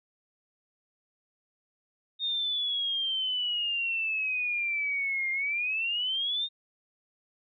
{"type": "exponential two-way sweep", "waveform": "sine", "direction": "down then up", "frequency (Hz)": [3695, 2109, 3695], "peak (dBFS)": -27, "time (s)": [2.19, 6.49], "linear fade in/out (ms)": 50, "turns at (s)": 5.31, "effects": []}